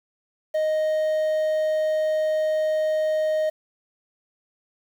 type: tone with quantisation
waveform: triangle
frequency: 622 Hz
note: D#5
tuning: 1 cent flat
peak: -18 dBFS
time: 0.54-3.5 s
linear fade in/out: 10 ms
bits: 8
effects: none